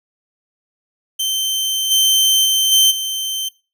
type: tone with level steps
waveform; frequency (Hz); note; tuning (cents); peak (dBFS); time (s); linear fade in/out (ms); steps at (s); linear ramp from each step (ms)
sawtooth; 3105; G7; -17; -14 / -8 / -10 / -6 / -17; 1.19-3.49; 10; 1.9 / 2.44 / 2.71 / 2.9; 20
effects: noise-tail reverb RT60 0.3 s tail -21 dB re dry